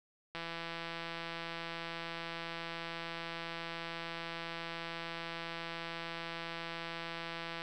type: click train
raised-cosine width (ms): 0.3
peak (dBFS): -25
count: 1215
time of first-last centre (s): 0.35-7.619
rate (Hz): 167
effects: none